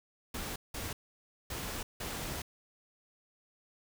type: noise bursts at uneven times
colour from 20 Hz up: pink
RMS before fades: -39 dBFS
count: 4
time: 0.34-0.56 / 0.74-0.93 / 1.5-1.83 / 2-2.42 s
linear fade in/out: 5 ms
effects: none